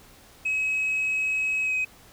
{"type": "tone with pitch glide", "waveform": "sine", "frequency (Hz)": [2556, 2525], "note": ["D#7", "D#7"], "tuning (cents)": [46, 25], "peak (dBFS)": -21, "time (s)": [0.45, 1.85], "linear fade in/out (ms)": 10, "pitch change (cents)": -21, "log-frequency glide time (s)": [1.63, 1.74], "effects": ["tanh soft clip ceiling -21 dBFS", "pink hiss -52 dBFS RMS until 2.12 s"]}